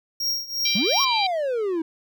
square tone with tremolo, 5590 Hz, F8, 1 cent sharp, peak -21 dBFS, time 0.2-1.05 s, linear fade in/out 5 ms, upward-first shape triangle, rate 2.8 Hz, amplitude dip 90%
harmonic tone, 787 Hz, G5, 7 cents sharp, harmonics 3 / 4 / 5 / 6, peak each -26 / -29 / -25 / -30 dBFS, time 0.65-1.27 s, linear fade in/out 5 ms
triangle exponential two-way sweep, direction up then down, 176.4 to 1125 to 314.1 Hz, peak -20 dBFS, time 0.75-1.82 s, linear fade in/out 5 ms, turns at 1.01 s
effects none

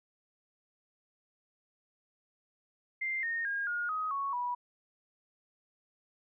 sine tone with pitch steps, 2093 / 1843.2 / 1623.3 / 1429.6 / 1259 / 1108.7 / 976.4 Hz, C7 / A#6 / G#6 / F6 / D#6 / C#6 / B5, 0 / -20 / -40 / +40 / +20 / 0 / -20 cents, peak -31 dBFS, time 3.01-4.55 s, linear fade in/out 10 ms, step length 220 ms, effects none

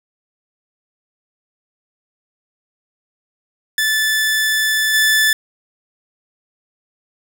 sawtooth tone with level steps, 1748 Hz, A6, 12 cents flat, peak -11 / -8 dBFS, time 3.78-5.33 s, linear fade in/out 2 ms, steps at 4.93 s, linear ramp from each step 20 ms, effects none

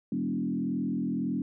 sine tone with frequency modulation, 235.8 Hz, A#3, 20 cents sharp, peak -27 dBFS, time 0.12-1.42 s, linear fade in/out 2 ms, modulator 41.8 Hz, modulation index 1.5, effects none

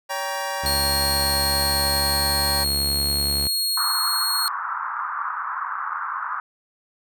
25% pulse chord, G diminished, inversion second, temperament just, 564.5 / 784 / 940.8 Hz, Db5 / G5 / Bb5, +31 / 0 / +16 cents, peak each -26 dBFS, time 0.09-2.65 s, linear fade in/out 20 ms
sawtooth tone with pitch glide, 69.8 to 70.65 Hz, C#2 to C#2, +13 to +34 cents, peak -23 dBFS, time 0.63-3.48 s, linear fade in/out 10 ms, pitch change +21 cents, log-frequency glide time 1.28-2.4 s
sawtooth tone, 4298 Hz, C8, 46 cents sharp, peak -18 dBFS, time 0.66-4.48 s, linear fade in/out 0 ms
white band-pass noise, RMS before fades -28 dBFS, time 3.77-6.4 s, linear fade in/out 2 ms, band 1000 to 1400 Hz, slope 48 dB/octave
effects none

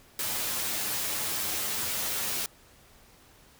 white noise with comb filter, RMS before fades -31 dBFS, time 0.19-2.46 s, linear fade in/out 2 ms, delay 9.4 ms, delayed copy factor +0.75, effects pink hiss -57 dBFS RMS until 3.59 s

